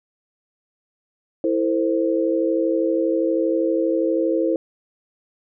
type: chord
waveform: sine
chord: A minor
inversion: second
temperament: equal with one note detuned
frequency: 329.6 / 450.8 / 523.3 Hz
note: E4 / A4 / C5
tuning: 0 / +42 / 0 cents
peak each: -20 / -24 / -22 dBFS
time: 1.44-4.56 s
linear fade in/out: 2 ms
effects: none